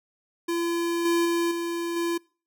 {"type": "tone with level steps", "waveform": "square", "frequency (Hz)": 340, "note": "F4", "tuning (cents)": -46, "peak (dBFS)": [-25, -21, -23, -28, -25], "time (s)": [0.48, 2.18], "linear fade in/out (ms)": 10, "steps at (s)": [1.05, 1.25, 1.51, 1.96], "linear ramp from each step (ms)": 5, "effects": ["noise-tail reverb RT60 0.4 s tail -26 dB re dry"]}